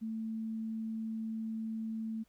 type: tone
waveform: sine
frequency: 222.1 Hz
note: A3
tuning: 16 cents sharp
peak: -35 dBFS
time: 0.01-2.24 s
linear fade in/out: 20 ms
effects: pink hiss -73 dBFS RMS until 2.28 s